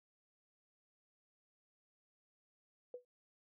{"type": "tone with exponential decay", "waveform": "sine", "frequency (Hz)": 493.9, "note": "B4", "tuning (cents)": 0, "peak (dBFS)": -40, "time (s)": [2.94, 3.05], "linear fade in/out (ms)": 2, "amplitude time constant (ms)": 23, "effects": []}